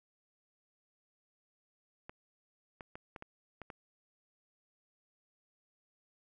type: clicks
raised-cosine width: 0.5 ms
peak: -30 dBFS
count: 7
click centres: 2.095 / 2.808 / 2.955 / 3.162 / 3.224 / 3.617 / 3.702 s
effects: none